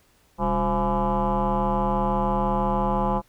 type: tone with frequency modulation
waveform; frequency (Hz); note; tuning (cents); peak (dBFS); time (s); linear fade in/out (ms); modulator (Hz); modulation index
sine; 523; C5; -1; -19; 0.38-3.22; 50; 162; 3.3
effects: tanh soft clip ceiling -15 dBFS + pink hiss -61 dBFS RMS until 3.28 s